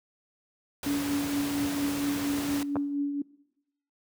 pink noise, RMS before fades -35 dBFS, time 0.83-2.63 s, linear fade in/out 2 ms
sine tone with tremolo, 285.1 Hz, C#4, 49 cents sharp, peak -24 dBFS, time 0.86-3.22 s, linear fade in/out 5 ms, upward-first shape triangle, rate 4.3 Hz, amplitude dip 50%
clicks, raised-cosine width 1 ms, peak -16 / -17 dBFS, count 2, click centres 2.757 / 2.767 s
effects noise-tail reverb RT60 0.9 s tail -22 dB re dry + high-pass 100 Hz 12 dB/octave

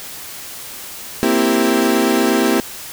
35% pulse chord, C dominant seventh, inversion third, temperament equal, 233.1 / 261.6 / 329.6 / 392 Hz, Bb3 / C4 / E4 / G4, 0 / 0 / 0 / 0 cents, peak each -17 dBFS, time 1.23-2.6 s, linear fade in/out 0 ms, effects white hiss -32 dBFS RMS until 2.92 s

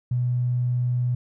triangle tone with tanh clipping, 123.47 Hz, B2, in tune, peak -20 dBFS, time 0.11-1.15 s, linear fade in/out 5 ms, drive 3 dB, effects none

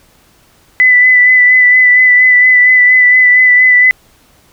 sine tone with vibrato, 1997 Hz, B6, 19 cents sharp, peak -3 dBFS, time 0.8-3.91 s, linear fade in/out 0 ms, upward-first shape sine, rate 4.3 Hz, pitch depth 21 cents each way, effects pink hiss -48 dBFS RMS until 4.52 s

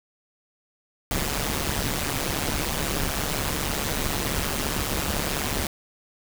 pink noise with amplitude modulation, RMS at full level -23 dBFS, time 1.11-5.67 s, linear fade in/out 2 ms, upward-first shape sine, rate 144 Hz, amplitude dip 85%, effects none

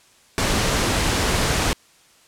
pink noise, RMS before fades -20 dBFS, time 0.38-1.73 s, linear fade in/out 0 ms, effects white hiss -54 dBFS RMS until 2.27 s + low-pass 9000 Hz 12 dB/octave

